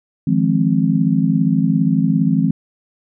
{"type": "chord", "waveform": "sine", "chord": "F minor seventh", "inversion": "third", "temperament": "just", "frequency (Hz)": [157.15, 174.61, 209.5, 261.9], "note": ["Eb3", "F3", "Ab3", "C4"], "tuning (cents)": [18, 0, 15, 2], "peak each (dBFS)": -18, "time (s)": [0.27, 2.51], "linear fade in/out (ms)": 5, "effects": []}